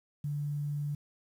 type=tone with quantisation; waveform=sine; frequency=146 Hz; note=D3; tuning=10 cents flat; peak=-31 dBFS; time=0.24-0.95 s; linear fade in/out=5 ms; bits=10; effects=none